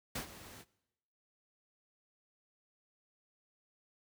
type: noise with ADSR envelope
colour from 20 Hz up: pink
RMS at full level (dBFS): -37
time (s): 0.15-0.65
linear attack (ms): 7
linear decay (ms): 100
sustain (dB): -15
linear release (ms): 45
effects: noise-tail reverb RT60 0.9 s tail -21 dB re dry + high-pass 60 Hz 12 dB/octave